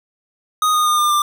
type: tone with pitch steps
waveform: square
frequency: 1244.5 / 1230.2 / 1216.1 / 1202.1 / 1188.3 Hz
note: D#6 / D#6 / D#6 / D6 / D6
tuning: 0 / -20 / -40 / +40 / +20 cents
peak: -14 dBFS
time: 0.62-1.22 s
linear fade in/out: 2 ms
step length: 120 ms
effects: none